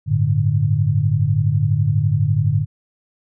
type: chord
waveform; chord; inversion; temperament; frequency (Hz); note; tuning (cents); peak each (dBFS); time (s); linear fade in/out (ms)
sine; G suspended second; none; equal; 98 / 110 / 146.83; G2 / A2 / D3; 0 / 0 / 0; -20 / -18 / -18; 0.06-2.66; 50
effects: none